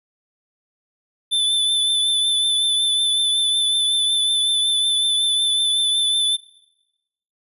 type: tone with vibrato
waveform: square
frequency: 3518 Hz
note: A7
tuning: 1 cent flat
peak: -17 dBFS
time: 1.31-6.37 s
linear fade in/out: 20 ms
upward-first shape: triangle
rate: 5.4 Hz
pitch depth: 28 cents each way
effects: noise-tail reverb RT60 1.0 s tail -22 dB re dry + resampled to 32000 Hz